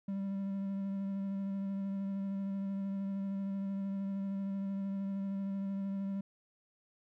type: tone with vibrato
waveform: triangle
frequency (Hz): 196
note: G3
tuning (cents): 0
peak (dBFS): -32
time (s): 0.08-6.21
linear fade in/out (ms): 5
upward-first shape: sine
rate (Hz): 13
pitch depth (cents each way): 16
effects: none